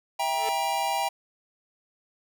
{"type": "chord", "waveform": "square", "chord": "E diminished", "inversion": "none", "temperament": "just", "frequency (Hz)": [659.3, 791.1, 949.3], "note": ["E5", "G5", "Bb5"], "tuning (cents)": [0, 16, 31], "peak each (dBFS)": [-34, -28, -30], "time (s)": [0.19, 1.09], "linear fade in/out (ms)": 10}
{"type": "tone with exponential growth", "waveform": "sawtooth", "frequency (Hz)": 440, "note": "A4", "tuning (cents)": 0, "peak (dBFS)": -25, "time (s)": [0.26, 0.49], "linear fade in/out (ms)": 0, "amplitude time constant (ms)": 48}
{"effects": []}